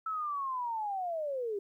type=linear sweep; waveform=sine; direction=down; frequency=1321 to 388 Hz; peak=-32 dBFS; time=0.06-1.59 s; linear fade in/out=5 ms; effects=12-bit